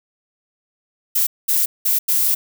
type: noise bursts at uneven times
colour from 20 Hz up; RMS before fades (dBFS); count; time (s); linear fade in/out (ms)
violet; -17; 4; 1.15-1.27 / 1.48-1.66 / 1.85-1.99 / 2.08-2.35; 10
effects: none